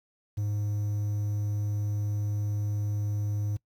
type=tone with quantisation; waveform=triangle; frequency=103.83 Hz; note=G#2; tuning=in tune; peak=-25 dBFS; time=0.37-3.57 s; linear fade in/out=10 ms; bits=9; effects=noise-tail reverb RT60 0.1 s tail -22 dB re dry